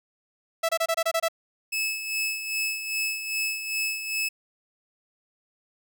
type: tone bursts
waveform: sawtooth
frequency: 659.3 Hz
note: E5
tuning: in tune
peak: -18 dBFS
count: 8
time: 0.63-1.285 s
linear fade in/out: 10 ms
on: 60 ms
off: 25 ms
type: tone with tremolo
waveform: sawtooth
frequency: 2600 Hz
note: E7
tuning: 24 cents flat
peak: -21 dBFS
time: 1.72-4.29 s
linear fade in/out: 10 ms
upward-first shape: sine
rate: 2.5 Hz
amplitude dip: 60%
effects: none